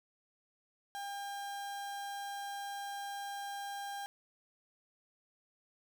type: tone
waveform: 35% pulse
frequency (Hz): 802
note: G5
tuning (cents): +39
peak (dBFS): -38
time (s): 0.95-4.06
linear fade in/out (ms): 0
effects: 13-bit